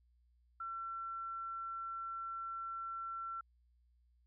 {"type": "tone", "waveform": "sine", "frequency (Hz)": 1350, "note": "E6", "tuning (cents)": 41, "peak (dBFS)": -40, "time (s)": [0.6, 3.41], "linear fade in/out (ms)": 5, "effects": ["added 60 Hz sine -68 dBFS peak until 4.26 s"]}